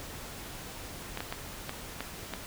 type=clicks; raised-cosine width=0.3 ms; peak=-18 dBFS; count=6; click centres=1.174 / 1.205 / 1.325 / 1.694 / 2.006 / 2.337 s; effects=pink hiss -43 dBFS RMS until 2.46 s